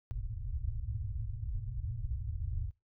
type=low-pass noise; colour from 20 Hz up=white; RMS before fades=-37 dBFS; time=0.11-2.71 s; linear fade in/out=0 ms; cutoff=120 Hz; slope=96 dB/octave; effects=noise-tail reverb RT60 0.2 s tail -21 dB re dry

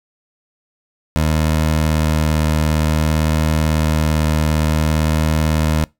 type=tone with vibrato; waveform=20% pulse; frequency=77.78 Hz; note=D#2; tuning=in tune; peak=-9 dBFS; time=1.16-5.84 s; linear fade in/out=0 ms; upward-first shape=sine; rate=0.54 Hz; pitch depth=9 cents each way; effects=noise-tail reverb RT60 0.2 s tail -23 dB re dry

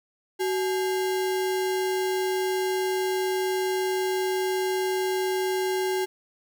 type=tone with sample-and-hold; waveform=sine; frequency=374.5 Hz; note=F#4; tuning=21 cents sharp; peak=-23 dBFS; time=0.39-6.06 s; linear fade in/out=20 ms; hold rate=1225 Hz; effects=none

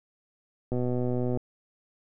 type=click train; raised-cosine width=2 ms; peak=-17 dBFS; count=82; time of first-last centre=0.72-1.373 s; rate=124 Hz; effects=none

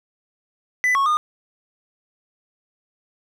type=tone with pitch steps; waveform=triangle; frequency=1996 / 1102 / 1220 Hz; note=B6 / C#6 / D#6; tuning=+18 / -11 / -34 cents; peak=-14 dBFS; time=0.84-1.17 s; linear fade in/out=0 ms; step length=110 ms; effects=none

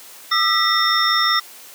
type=tone cluster; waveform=sine; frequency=1219 / 1324 / 1954 / 3642 / 5400 Hz; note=D#6 / E6 / B6 / A#7 / E8; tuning=-36 / +7 / -19 / -41 / +41 cents; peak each=-21 dBFS; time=0.31-1.4 s; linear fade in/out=10 ms; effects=white hiss -41 dBFS RMS until 1.74 s + high-pass 300 Hz 12 dB/octave

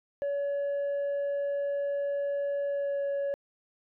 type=tone with pitch glide; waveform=sine; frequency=566 to 561.1 Hz; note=C#5 to C#5; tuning=+36 to +21 cents; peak=-25 dBFS; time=0.22-3.34 s; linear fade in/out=0 ms; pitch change=-15 cents; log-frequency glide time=2.66-3.05 s; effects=tanh soft clip ceiling -27 dBFS

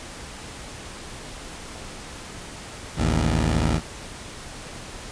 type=tone pair together; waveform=15% pulse; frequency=56.15 / 79.2 Hz; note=A1 / D#2; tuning=+36 / +31 cents; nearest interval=tritone; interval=595 cents; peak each=-16 dBFS; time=2.96-3.81 s; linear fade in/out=50 ms; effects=pink hiss -38 dBFS RMS until 5.11 s + resampled to 22050 Hz

